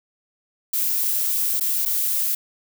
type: noise with dropouts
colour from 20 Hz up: violet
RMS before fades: -22 dBFS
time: 0.73-2.35 s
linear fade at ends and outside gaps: 5 ms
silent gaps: 1.598-1.608 / 1.853-1.858 s
effects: none